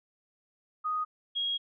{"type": "tone pair in turn", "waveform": "sine", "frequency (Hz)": [1244.5, 3284], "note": ["D#6", "G#7"], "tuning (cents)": [0, -20], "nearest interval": "octave + perfect fourth", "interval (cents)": 1680, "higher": "second", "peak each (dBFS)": [-28, -28], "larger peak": "neither", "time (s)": [[0.84, 1.05], [1.35, 1.58]], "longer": "second", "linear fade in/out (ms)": 20, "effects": []}